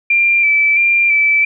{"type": "tone with vibrato", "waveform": "sine", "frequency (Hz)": 2349, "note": "D7", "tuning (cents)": 0, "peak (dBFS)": -9, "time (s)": [0.1, 1.45], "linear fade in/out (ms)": 5, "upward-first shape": "square", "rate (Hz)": 1.5, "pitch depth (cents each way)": 25, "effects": []}